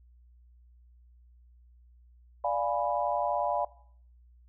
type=chord; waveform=sine; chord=D diminished seventh; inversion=none; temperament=equal; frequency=587.3 / 698.5 / 830.6 / 987.8 Hz; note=D5 / F5 / Ab5 / Cb6; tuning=0 / 0 / 0 / 0 cents; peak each=-31 / -31 / -32 / -33 dBFS; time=2.44-3.65 s; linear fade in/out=5 ms; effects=noise-tail reverb RT60 0.6 s tail -20 dB re dry + added 60 Hz sine -55 dBFS peak until 4.48 s